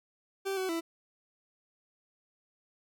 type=tone with pitch steps; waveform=40% pulse; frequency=389.1 / 376.3 / 331.7 Hz; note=G4 / F#4 / E4; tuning=-13 / +29 / +11 cents; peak=-30 dBFS; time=0.45-0.81 s; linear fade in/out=20 ms; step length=120 ms; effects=none